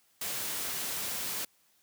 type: noise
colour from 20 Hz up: white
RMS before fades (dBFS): -35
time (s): 0.21-1.45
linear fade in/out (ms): 5
effects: white hiss -68 dBFS RMS until 1.82 s + high-pass 80 Hz 12 dB/octave